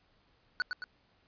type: tone with echo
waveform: square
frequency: 1480 Hz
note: F#6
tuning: in tune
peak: -28 dBFS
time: 0.6-0.62 s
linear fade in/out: 0 ms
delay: 110 ms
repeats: 2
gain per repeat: -5 dB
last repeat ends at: 0.84 s
effects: pink hiss -69 dBFS RMS until 1.27 s + resampled to 11025 Hz

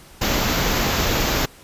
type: band-stop noise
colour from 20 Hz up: pink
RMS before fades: -20 dBFS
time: 0.21-1.46 s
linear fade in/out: 10 ms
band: 7300 to 12000 Hz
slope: 96 dB/octave
effects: pink hiss -46 dBFS RMS until 1.63 s + resampled to 32000 Hz

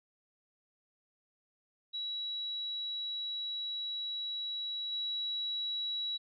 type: tone with level steps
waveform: sine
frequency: 3900 Hz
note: B7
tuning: 23 cents flat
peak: -35 / -33 dBFS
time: 1.93-6.18 s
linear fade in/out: 20 ms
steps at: 4.92 s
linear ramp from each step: 5 ms
effects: none

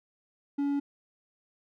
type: tone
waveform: triangle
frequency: 283.3 Hz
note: C#4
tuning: 38 cents sharp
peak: -24 dBFS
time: 0.58-0.8 s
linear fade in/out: 10 ms
effects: none

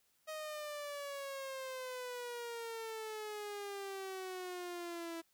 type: exponential sweep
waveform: sawtooth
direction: down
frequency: 628 to 329.6 Hz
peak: -38 dBFS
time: 0.27-5.22 s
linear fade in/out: 20 ms
effects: white hiss -75 dBFS RMS until 5.33 s

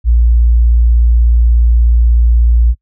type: tone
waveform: sine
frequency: 58.27 Hz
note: A#1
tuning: in tune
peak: -5 dBFS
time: 0.04-2.75 s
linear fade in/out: 50 ms
effects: noise-tail reverb RT60 0.1 s tail -26 dB re dry

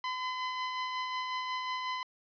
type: tone with tremolo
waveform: sawtooth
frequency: 1016 Hz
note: B5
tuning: 49 cents sharp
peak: -28 dBFS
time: 0.04-2.03 s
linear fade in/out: 2 ms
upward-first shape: sine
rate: 5.5 Hz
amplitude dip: 30%
effects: resampled to 11025 Hz + 11-bit

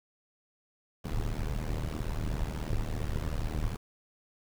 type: noise with amplitude modulation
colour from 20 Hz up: brown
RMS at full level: -28 dBFS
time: 1.04-3.77 s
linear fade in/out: 10 ms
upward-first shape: sine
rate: 77 Hz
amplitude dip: 95%
effects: none

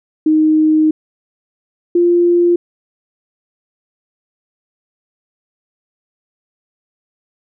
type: tone pair in turn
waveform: sine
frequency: 311.1 / 347.8 Hz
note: D#4 / F4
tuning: 0 / -7 cents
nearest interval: major second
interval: 193 cents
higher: second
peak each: -8 dBFS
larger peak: neither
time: 0.26-0.91 / 1.95-2.56 s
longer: first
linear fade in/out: 5 ms
effects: none

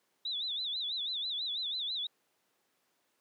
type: tone with vibrato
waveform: sine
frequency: 3700 Hz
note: A#7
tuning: 14 cents flat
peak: -33 dBFS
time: 0.25-2.07 s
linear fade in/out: 5 ms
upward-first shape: sine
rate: 6.1 Hz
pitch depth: 160 cents each way
effects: pink hiss -75 dBFS RMS until 3.2 s + high-pass 300 Hz 12 dB/octave

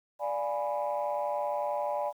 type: chord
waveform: sine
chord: D diminished seventh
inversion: none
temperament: equal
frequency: 587.3 / 698.5 / 830.6 / 987.8 Hz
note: D5 / F5 / Ab5 / Cb6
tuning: 0 / 0 / 0 / 0 cents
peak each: -31 / -37 / -33 / -36 dBFS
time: 0.19-2.13 s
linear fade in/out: 50 ms
effects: tanh soft clip ceiling -21 dBFS + 10-bit

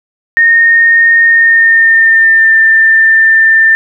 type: tone with pitch glide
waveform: sine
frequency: 1842 to 1789.6 Hz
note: A#6 to A6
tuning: -21 to +29 cents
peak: -3 dBFS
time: 0.37-3.75 s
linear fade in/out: 0 ms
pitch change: -50 cents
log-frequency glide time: 1.24-2.57 s
effects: none

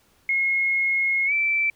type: tone with pitch glide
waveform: sine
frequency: 2161 to 2330 Hz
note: C#7 to D7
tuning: -45 to -14 cents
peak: -19 dBFS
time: 0.29-1.7 s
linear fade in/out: 2 ms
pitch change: +131 cents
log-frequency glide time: 1.26-1.33 s
effects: pink hiss -61 dBFS RMS until 1.75 s

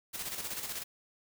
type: noise with tremolo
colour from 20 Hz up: white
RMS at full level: -37 dBFS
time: 0.13-0.84 s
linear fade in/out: 20 ms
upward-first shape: square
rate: 16 Hz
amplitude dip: 50%
effects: none

